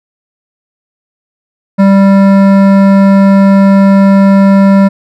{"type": "tone with hard clipping", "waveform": "triangle", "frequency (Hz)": 196, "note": "G3", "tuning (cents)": 0, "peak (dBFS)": -4, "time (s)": [1.78, 4.89], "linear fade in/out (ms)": 20, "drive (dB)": 18, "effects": []}